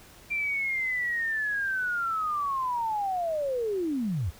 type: linear sweep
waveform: sine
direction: down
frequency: 2373 to 69 Hz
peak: -26 dBFS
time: 0.3-4.31 s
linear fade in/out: 20 ms
effects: pink hiss -52 dBFS RMS until 4.39 s